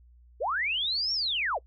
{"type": "linear two-way sweep", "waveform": "sine", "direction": "up then down", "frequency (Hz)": [392, 5590, 392], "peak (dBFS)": -26, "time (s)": [0.4, 1.59], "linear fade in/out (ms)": 20, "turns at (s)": 1.13, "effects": ["noise-tail reverb RT60 0.1 s tail -24 dB re dry", "added 60 Hz sine -53 dBFS peak until 1.66 s"]}